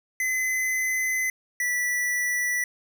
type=tone pair in turn; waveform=square; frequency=2033 / 1962 Hz; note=B6 / B6; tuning=+50 / -12 cents; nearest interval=minor second; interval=62 cents; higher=first; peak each=-24 dBFS; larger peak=neither; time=0.2-1.3 / 1.6-2.64 s; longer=first; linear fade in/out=2 ms; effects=none